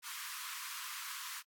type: high-pass noise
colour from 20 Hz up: pink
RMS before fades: -44 dBFS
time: 0.02-1.43 s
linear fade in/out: 50 ms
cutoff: 980 Hz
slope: 96 dB/octave
effects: AAC 64 kbps